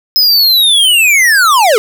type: linear sweep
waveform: square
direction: down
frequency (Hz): 5140 to 401.7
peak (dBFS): -6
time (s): 0.16-1.78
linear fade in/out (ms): 0
effects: none